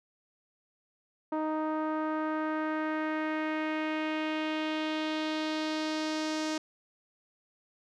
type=tone with low-pass filter sweep; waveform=sawtooth; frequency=311.1 Hz; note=D#4; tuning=in tune; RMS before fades=-32 dBFS; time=1.32-6.58 s; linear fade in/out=5 ms; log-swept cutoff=1000 to 6000 Hz; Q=1.9; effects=none